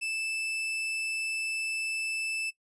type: tone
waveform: 40% pulse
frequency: 2637 Hz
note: E7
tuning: in tune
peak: -29 dBFS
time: 0.01-2.51 s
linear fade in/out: 20 ms
effects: noise-tail reverb RT60 0.1 s tail -19 dB re dry + resampled to 24000 Hz